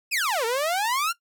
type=exponential two-way sweep; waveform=sawtooth; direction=down then up; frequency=2693 to 440 to 1427 Hz; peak=-19 dBFS; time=0.11-1.13 s; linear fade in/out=20 ms; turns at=0.45 s; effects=noise-tail reverb RT60 0.1 s tail -19 dB re dry